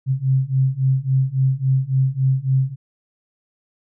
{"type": "beating tone pair", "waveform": "sine", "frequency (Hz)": [130.81, 134.41], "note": ["C3", "C3"], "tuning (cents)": [0, 47], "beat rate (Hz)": 3.6, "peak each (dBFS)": [-19, -18], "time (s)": [0.06, 2.76], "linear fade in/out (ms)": 50, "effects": []}